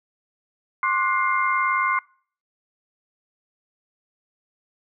sine tone cluster, 1059 / 1158 / 1465 / 2108 Hz, C6 / D6 / F#6 / C7, +21 / -25 / -18 / +12 cents, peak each -22 / -27 / -27 / -25 dBFS, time 0.83-1.99 s, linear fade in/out 2 ms, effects noise-tail reverb RT60 0.5 s tail -25 dB re dry

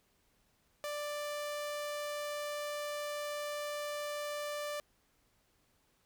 sawtooth tone, 589 Hz, D5, 5 cents sharp, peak -33 dBFS, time 0.84-4.8 s, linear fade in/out 0 ms, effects pink hiss -73 dBFS RMS until 6.05 s

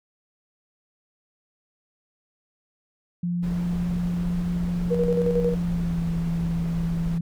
sine tone with pitch glide, 174.61 to 167.79 Hz, F3 to E3, 0 to +31 cents, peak -23 dBFS, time 3.23-7.21 s, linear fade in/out 5 ms, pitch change -69 cents, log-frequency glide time 5.51-6.05 s
brown noise, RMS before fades -33 dBFS, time 3.42-7.19 s, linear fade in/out 20 ms
sine tone with tremolo, 478.8 Hz, A#4, 46 cents sharp, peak -19 dBFS, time 4.9-5.55 s, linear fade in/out 20 ms, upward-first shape square, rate 11 Hz, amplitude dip 50%
effects none

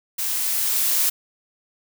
blue noise with level ramp, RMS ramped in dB -25 to -19 dBFS, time 0.18-1.1 s, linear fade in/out 10 ms, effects none

